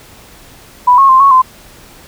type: tone with pitch steps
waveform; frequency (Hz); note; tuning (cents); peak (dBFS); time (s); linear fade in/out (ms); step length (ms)
sine; 989 / 1090 / 1048 / 1105 / 1032; B5 / C#6 / C6 / C#6 / C6; +2 / -29 / +2 / -6 / -24; -3; 0.87-1.42; 10; 110
effects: pink hiss -39 dBFS RMS until 2.07 s